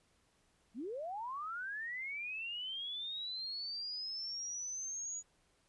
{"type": "linear sweep", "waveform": "sine", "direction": "up", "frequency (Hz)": [197, 6840], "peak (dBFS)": -39, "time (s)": [0.74, 5.23], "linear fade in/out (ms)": 50, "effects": ["pink hiss -73 dBFS RMS until 5.68 s", "resampled to 24000 Hz"]}